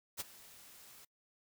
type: noise with ADSR envelope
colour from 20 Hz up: white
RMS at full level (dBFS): -38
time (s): 0.17-1.05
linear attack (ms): 33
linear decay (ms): 23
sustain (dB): -19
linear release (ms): 6
effects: noise-tail reverb RT60 0.1 s tail -25 dB re dry

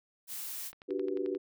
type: noise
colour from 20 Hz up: blue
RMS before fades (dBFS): -40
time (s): 0.27-0.72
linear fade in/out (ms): 50
type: click train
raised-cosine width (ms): 0.3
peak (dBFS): -34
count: 8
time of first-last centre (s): 0.73-1.349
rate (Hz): 11.3
type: chord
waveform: sine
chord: G major seventh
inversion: second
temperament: just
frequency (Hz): 294 / 367.5 / 392 / 490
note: D4 / F#4 / G4 / B4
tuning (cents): +2 / -12 / 0 / -14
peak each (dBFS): -38 / -35 / -35 / -40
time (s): 0.88-1.38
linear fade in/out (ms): 20
effects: none

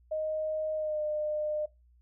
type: tone with pitch glide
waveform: sine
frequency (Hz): 622.3 to 605.6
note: D#5 to D#5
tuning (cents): 0 to -47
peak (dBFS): -29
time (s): 0.11-1.66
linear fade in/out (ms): 10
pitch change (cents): -47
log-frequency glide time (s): 0.75-1.02
effects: noise-tail reverb RT60 0.2 s tail -18 dB re dry + added 60 Hz sine -59 dBFS peak until 2.01 s

